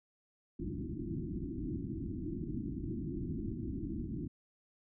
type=low-pass noise; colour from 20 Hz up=white; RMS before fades=-39 dBFS; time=0.59-4.28 s; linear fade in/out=10 ms; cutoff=350 Hz; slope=96 dB/octave; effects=none